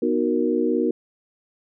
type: chord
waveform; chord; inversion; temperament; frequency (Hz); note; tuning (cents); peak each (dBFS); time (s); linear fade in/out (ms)
sine; B major seventh; none; equal; 246.9 / 311.1 / 370 / 466.2; B3 / D#4 / F#4 / A#4; 0 / 0 / 0 / 0; -24; 0.02-0.91; 5
effects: none